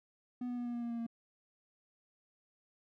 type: tone with pitch steps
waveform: triangle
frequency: 246.9 / 244.6 / 242.4 / 240.1 / 237.9 / 235.8 / 233.6 / 231.4 Hz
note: B3 / B3 / B3 / B3 / A#3 / A#3 / A#3 / A#3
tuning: 0 / -16 / -32 / -49 / +35 / +20 / +4 / -13 cents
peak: -34 dBFS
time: 0.41-1.066 s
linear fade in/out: 5 ms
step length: 82 ms
effects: none